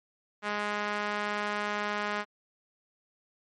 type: tone with band-pass filter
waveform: sawtooth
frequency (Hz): 207.7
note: G#3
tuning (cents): 0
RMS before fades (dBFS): -32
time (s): 0.42-2.25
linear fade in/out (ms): 50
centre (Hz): 1500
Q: 1.1
effects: MP3 48 kbps